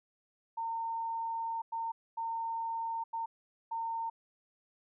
sine tone bursts at uneven times, 912 Hz, A#5, 38 cents flat, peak -33 dBFS, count 5, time 0.57-1.62 / 1.72-1.92 / 2.17-3.04 / 3.13-3.26 / 3.71-4.1 s, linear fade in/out 10 ms, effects none

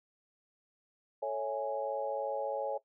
sine chord, A major seventh, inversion none, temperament equal with one note detuned, 440 / 554.4 / 657.4 / 830.6 Hz, A4 / C#5 / E5 / G#5, 0 / 0 / -5 / 0 cents, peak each -40 / -34 / -40 / -38 dBFS, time 1.22-2.78 s, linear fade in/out 10 ms, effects noise-tail reverb RT60 0.1 s tail -17 dB re dry

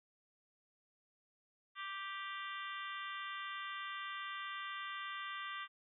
harmonic tone with a mistuned harmonic, 392 Hz, G4, in tune, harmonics 3 / 4 / 5 / 6 / 7 / 8 / 9, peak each -45 / -49 / -48 / -55 / -53 / -53 / -53 dBFS, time 1.75-5.68 s, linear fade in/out 50 ms, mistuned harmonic 7, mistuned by +28 cents, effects none

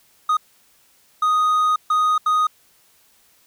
triangle tone bursts at uneven times, 1244.5 Hz, D#6, in tune, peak -13 dBFS, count 4, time 0.29-0.37 / 1.22-1.76 / 1.9-2.18 / 2.26-2.47 s, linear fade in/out 5 ms, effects white hiss -57 dBFS RMS until 3.46 s

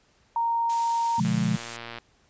sine tone, 928 Hz, A#5, 8 cents flat, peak -22 dBFS, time 0.36-1.2 s, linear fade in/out 2 ms
blue noise, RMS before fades -35 dBFS, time 0.69-1.77 s, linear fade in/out 10 ms
sine chord, B diminished seventh, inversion none, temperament just, 123.47 / 148.16 / 177.8 / 213.4 Hz, B2 / D3 / F3 / Ab3, 0 / +16 / +31 / +47 cents, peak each -29 / -29 / -26 / -26 dBFS, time 1.18-1.57 s, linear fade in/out 10 ms
click train, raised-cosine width 0.3 ms, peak -21 dBFS, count 87, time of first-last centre 1.25-1.985 s, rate 117 Hz
effects pink hiss -63 dBFS RMS until 2.29 s + resampled to 16000 Hz

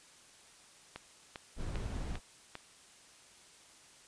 click train, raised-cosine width 0.3 ms, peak -26 dBFS, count 5, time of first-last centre 0.96-2.554 s, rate 2.51 Hz
brown noise, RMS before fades -38 dBFS, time 1.56-2.2 s, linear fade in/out 50 ms
effects white hiss -59 dBFS RMS until 4.07 s + resampled to 22050 Hz

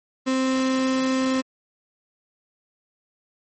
35% pulse tone, 261.6 Hz, C4, in tune, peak -18 dBFS, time 0.26-1.42 s, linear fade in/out 20 ms, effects MP3 32 kbps

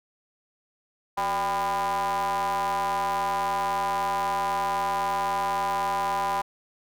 square ring-modulated tone, 104.1 Hz, G#2, 5 cents sharp, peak -22 dBFS, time 1.17-6.42 s, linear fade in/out 10 ms, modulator 895 Hz, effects none

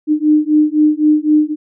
sine beating tone pair, 301.8 / 305.7 Hz, D4 / D#4, +47 / -30 cents, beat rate 3.9 Hz, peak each -12 dBFS, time 0.07-1.56 s, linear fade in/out 50 ms, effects none

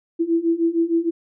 sine beating tone pair, 329.6 / 336.1 Hz, E4 / E4, 0 / +34 cents, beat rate 6.5 Hz, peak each -21 / -19 dBFS, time 0.19-1.11 s, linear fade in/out 20 ms, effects none

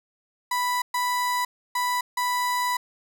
35% pulse tone bursts at uneven times, 987.8 Hz, B5, in tune, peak -21 dBFS, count 4, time 0.51-0.82 / 0.94-1.45 / 1.75-2.01 / 2.17-2.77 s, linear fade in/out 5 ms, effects none

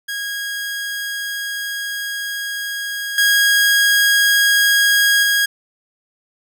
sawtooth tone with level steps, 1641 Hz, G#6, 21 cents flat, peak -19 / -8 / -10 dBFS, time 0.08-5.46 s, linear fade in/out 10 ms, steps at 3.18 / 5.23 s, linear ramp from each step 2 ms, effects none

